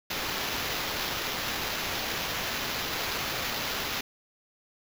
white noise with sample-and-hold, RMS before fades -32 dBFS, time 0.1-4.01 s, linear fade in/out 5 ms, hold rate 8820 Hz, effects none

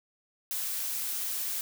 blue noise, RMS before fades -33 dBFS, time 0.51-1.61 s, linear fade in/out 0 ms, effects none

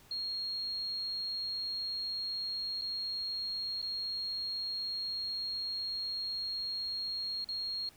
sine tone with dropouts, 4264 Hz, C8, 32 cents sharp, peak -34 dBFS, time 0.11-7.89 s, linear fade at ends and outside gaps 2 ms, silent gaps 2.813-2.819 / 3.817-3.826 / 7.444-7.488 s, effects pink hiss -60 dBFS RMS until 7.96 s

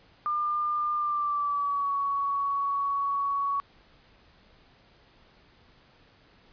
sine tone with pitch glide, 1201 to 1120.6 Hz, D6 to C#6, +38 to +18 cents, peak -25 dBFS, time 0.26-3.6 s, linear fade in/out 0 ms, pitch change -120 cents, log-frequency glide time 0.95-1.93 s, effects pink hiss -59 dBFS RMS until 6.52 s + resampled to 11025 Hz

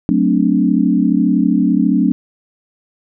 sine chord, D dominant seventh, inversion first, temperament equal, 185 / 220 / 261.6 / 293.7 Hz, F#3 / A3 / C4 / D4, 0 / 0 / 0 / 0 cents, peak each -16 dBFS, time 0.09-2.12 s, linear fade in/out 0 ms, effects none

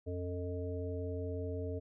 harmonic tone with a mistuned harmonic, 88.9 Hz, F2, 31 cents sharp, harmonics 1 / 3 / 5 / 7, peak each -38 / -44 / -41 / -46 dBFS, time 0.06-1.8 s, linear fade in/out 20 ms, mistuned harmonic 3, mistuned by +35 cents, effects none

